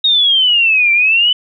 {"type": "exponential two-way sweep", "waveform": "sine", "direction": "down then up", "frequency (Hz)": [3761, 2337, 3023], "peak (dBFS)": -8, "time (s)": [0.04, 1.33], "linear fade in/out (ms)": 5, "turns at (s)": 0.92, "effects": []}